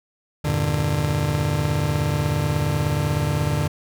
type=chord; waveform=40% pulse; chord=E half-diminished seventh; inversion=none; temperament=just; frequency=82.41 / 98.89 / 118.67 / 148.33 Hz; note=E2 / G2 / Bb2 / D3; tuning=0 / +16 / +31 / +18 cents; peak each=-27 / -27 / -27 / -21 dBFS; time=0.44-3.68 s; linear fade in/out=10 ms; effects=none